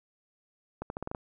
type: accelerating click train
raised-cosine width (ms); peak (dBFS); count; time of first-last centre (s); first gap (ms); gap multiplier
1; -21; 7; 0.82-1.148; 81; 0.84
effects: none